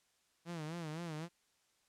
sawtooth tone with vibrato, 162.4 Hz, E3, 26 cents flat, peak -37 dBFS, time 0.45-1.29 s, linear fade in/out 50 ms, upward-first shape sine, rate 3.9 Hz, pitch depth 120 cents each way, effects white hiss -75 dBFS RMS until 1.88 s + low-pass 9000 Hz 12 dB/octave

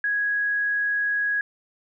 sine tone, 1661.2 Hz, G#6, in tune, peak -21 dBFS, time 0.04-1.41 s, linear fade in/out 2 ms, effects none

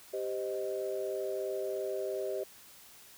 sine chord, C minor, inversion second, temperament equal with one note detuned, 392 / 519.3 / 622.3 Hz, G4 / C5 / Eb5, 0 / -13 / 0 cents, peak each -35 / -38 / -37 dBFS, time 0.13-2.44 s, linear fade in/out 10 ms, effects tanh soft clip ceiling -23 dBFS + white hiss -55 dBFS RMS until 3.17 s

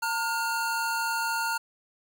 square tone pair together, 908.9 / 1422 Hz, A#5 / F6, -44 / +31 cents, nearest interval minor sixth, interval 775 cents, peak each -30 / -30 dBFS, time 0.02-1.58 s, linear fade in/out 10 ms, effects 9-bit

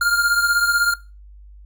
square beating tone pair, 1402 / 1418 Hz, F6 / F6, +6 / +26 cents, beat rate 16 Hz, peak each -18 / -23 dBFS, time 0.01-0.94 s, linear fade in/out 5 ms, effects noise-tail reverb RT60 0.3 s tail -20 dB re dry + added 50 Hz sine -40 dBFS peak until 1.65 s

